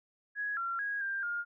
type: tone with pitch steps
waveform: sine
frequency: 1668 / 1370 / 1650 / 1589 / 1415 Hz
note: G#6 / F6 / G#6 / G6 / F6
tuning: +7 / -34 / -12 / +23 / +22 cents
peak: -32 dBFS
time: 0.35-1.45 s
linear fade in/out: 50 ms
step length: 220 ms
effects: none